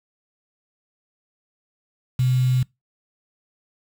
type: tone with quantisation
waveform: sine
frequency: 127.5 Hz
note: C3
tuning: 44 cents flat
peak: -16 dBFS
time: 2.19-2.63 s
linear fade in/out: 5 ms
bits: 6
effects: noise-tail reverb RT60 0.2 s tail -24 dB re dry